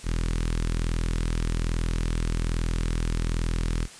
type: tone with notch filter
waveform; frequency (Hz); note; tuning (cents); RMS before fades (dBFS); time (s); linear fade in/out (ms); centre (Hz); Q
sawtooth; 41.2; E1; 0; -26; 0.03-3.88; 50; 700; 0.9
effects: white hiss -45 dBFS RMS until 3.99 s + resampled to 22050 Hz